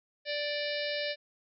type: harmonic tone with a mistuned harmonic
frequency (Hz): 586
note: D5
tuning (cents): -4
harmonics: 1 / 3 / 4 / 5 / 6 / 7 / 8 / 9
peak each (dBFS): -34 / -39 / -40 / -41 / -42 / -42 / -43 / -44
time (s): 0.25-1.16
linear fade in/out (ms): 50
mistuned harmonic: 6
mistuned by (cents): +77
effects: none